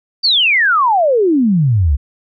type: exponential sweep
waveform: sine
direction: down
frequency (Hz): 4740 to 64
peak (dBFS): -9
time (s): 0.23-1.97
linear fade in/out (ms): 20
effects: none